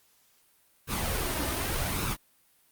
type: noise with flanger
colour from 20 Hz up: pink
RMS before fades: -30 dBFS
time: 0.87-2.17 s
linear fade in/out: 50 ms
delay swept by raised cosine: 0.75 to 3.35 ms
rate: 0.86 Hz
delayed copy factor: +0.5
effects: white hiss -65 dBFS RMS until 2.71 s + Opus 48 kbps